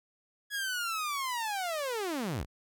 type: linear sweep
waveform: sawtooth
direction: down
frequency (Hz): 1683 to 34.36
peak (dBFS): -28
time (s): 0.5-2.46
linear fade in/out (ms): 50
effects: none